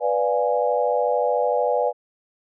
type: chord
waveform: sine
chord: B diminished seventh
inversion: none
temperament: equal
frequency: 493.9 / 587.3 / 698.5 / 830.6 Hz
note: B4 / D5 / F5 / Ab5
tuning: 0 / 0 / 0 / 0 cents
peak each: -22 / -23 / -26 / -25 dBFS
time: 0-1.93 s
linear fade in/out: 50 ms
effects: none